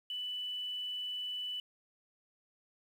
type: tone with quantisation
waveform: sine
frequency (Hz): 2980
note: F#7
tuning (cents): +12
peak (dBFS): -36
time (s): 0.1-1.6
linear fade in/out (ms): 2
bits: 10
effects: none